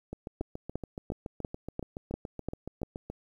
two click trains, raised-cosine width 2 ms, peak -19 / -24 dBFS, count 8 / 22, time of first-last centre 0.41-2.832 / 0.13-3.1 s, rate 2.89 / 7.07 Hz, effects 10-bit

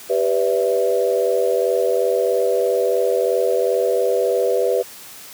sine chord, E minor seventh, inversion first, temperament equal with one note detuned, 392 / 493.9 / 576.9 / 659.3 Hz, G4 / B4 / D5 / E5, 0 / 0 / -31 / 0 cents, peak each -21 / -18 / -24 / -24 dBFS, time 0.09-4.83 s, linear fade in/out 20 ms, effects white hiss -39 dBFS RMS until 5.33 s + high-pass 100 Hz 12 dB/octave

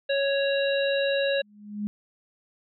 harmonic tone, 554.4 Hz, C#5, in tune, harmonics 1 / 3 / 5 / 7, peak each -23 / -31 / -33 / -33 dBFS, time 0.09-1.42 s, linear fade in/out 10 ms
sine tone with exponential growth, 207.7 Hz, G#3, in tune, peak -24 dBFS, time 1.36-1.87 s, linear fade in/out 0 ms, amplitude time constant 110 ms
effects none

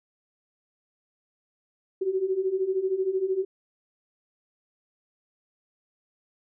sine beating tone pair, 370 / 383 Hz, F#4 / G4, 0 / -40 cents, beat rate 13 Hz, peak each -29 / -25 dBFS, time 2.01-3.45 s, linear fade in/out 10 ms, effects none

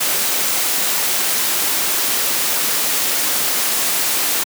white noise, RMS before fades -18 dBFS, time 0-4.44 s, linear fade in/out 10 ms, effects high-pass 200 Hz 12 dB/octave

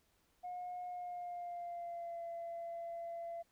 sine tone with pitch glide, 719 to 678.6 Hz, F#5 to F5, -50 to -50 cents, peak -40 dBFS, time 0.43-3.43 s, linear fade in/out 20 ms, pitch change -100 cents, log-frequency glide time 0.86-2.25 s, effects tanh soft clip ceiling -38 dBFS + pink hiss -75 dBFS RMS until 3.51 s

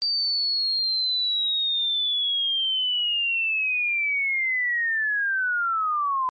sine linear sweep, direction down, 4659 to 1011 Hz, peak -21 dBFS, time 0.02-6.29 s, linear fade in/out 0 ms, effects MP3 32 kbps

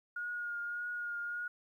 sine tone with vibrato, 1431 Hz, F6, 42 cents sharp, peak -36 dBFS, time 0.16-1.48 s, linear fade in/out 5 ms, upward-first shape triangle, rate 1.7 Hz, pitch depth 24 cents each way, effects 12-bit

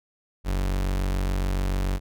40% pulse tone, 47 Hz, F#1, 28 cents sharp, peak -22 dBFS, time 0.44-2 s, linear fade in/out 50 ms, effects none

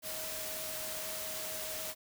sine tone in noise, 630 Hz, D#5, 21 cents sharp, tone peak -46 dBFS, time 0.02-1.95 s, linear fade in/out 50 ms, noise white, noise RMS -40 dBFS, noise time 0.02-1.95 s, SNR -9 dB, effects none

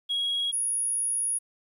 sine tone pair in turn, 3307 / 10408 Hz, G#7 / E9, -8 / -23 cents, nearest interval octave + minor sixth, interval 1985 cents, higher second, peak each -23 dBFS, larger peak neither, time 0.09-0.52 / 0.52-1.39 s, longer second, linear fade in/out 20 ms, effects tanh soft clip ceiling -23 dBFS + 10-bit

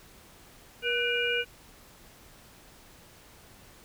harmonic tone with a mistuned harmonic, 477.5 Hz, A#4, 42 cents sharp, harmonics 1 / 3 / 5 / 6, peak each -31 / -31 / -31 / -31 dBFS, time 0.82-1.45 s, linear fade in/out 50 ms, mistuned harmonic 3, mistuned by +78 cents, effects pink hiss -54 dBFS RMS until 3.84 s

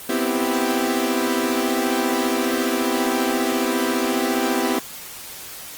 sawtooth chord, C major seventh, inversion third, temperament equal, 246.9 / 261.6 / 329.6 / 392 Hz, B3 / C4 / E4 / G4, 0 / 0 / 0 / 0 cents, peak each -21 dBFS, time 0.09-4.79 s, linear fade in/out 5 ms, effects white hiss -36 dBFS RMS until 5.77 s + Opus 24 kbps

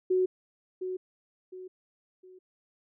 sine tone with echo, 370 Hz, F#4, in tune, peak -22 dBFS, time 0.1-0.26 s, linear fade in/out 10 ms, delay 710 ms, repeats 3, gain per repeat -9 dB, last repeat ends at 2.39 s, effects none

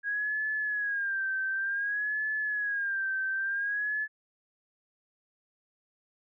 sine tone with vibrato, 1636 Hz, G#6, 26 cents flat, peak -28 dBFS, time 0.03-4.08 s, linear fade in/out 50 ms, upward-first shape sine, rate 0.55 Hz, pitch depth 92 cents each way, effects none

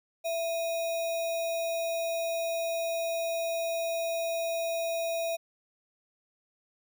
sine tone with sample-and-hold, 665 Hz, E5, 15 cents sharp, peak -28 dBFS, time 0.24-5.37 s, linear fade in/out 20 ms, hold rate 3150 Hz, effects none

